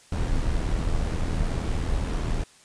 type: noise with amplitude modulation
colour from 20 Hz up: brown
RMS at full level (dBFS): -23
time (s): 0.12-2.44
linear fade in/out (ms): 5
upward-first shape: sine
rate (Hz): 81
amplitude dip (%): 45
effects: white hiss -54 dBFS RMS until 2.64 s + resampled to 22050 Hz